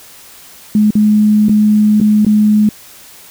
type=tone with dropouts; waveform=sine; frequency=211.6 Hz; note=G#3; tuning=33 cents sharp; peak=-6 dBFS; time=0.75-2.69 s; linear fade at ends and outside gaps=2 ms; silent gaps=0.906-0.953 / 1.485-1.494 / 2.002-2.012 / 2.249-2.265 s; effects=white hiss -38 dBFS RMS until 3.3 s